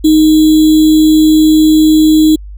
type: tone with sample-and-hold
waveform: sine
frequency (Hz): 311.1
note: D#4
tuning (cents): 0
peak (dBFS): -3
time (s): 0.04-2.36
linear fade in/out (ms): 10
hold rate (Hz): 3675
effects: added 50 Hz sine -25 dBFS peak until 2.57 s